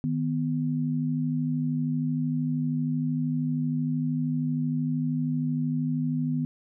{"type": "tone pair together", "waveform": "sine", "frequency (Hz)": [155.56, 248.5], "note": ["D#3", "B3"], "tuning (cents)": [0, 11], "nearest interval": "minor sixth", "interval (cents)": 811, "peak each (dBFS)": -27, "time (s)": [0.04, 6.45], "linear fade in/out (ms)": 0, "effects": []}